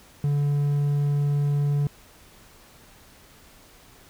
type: tone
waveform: triangle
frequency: 144.2 Hz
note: D3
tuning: 31 cents flat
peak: -18 dBFS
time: 0.24-1.87 s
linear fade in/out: 2 ms
effects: pink hiss -52 dBFS RMS until 4.09 s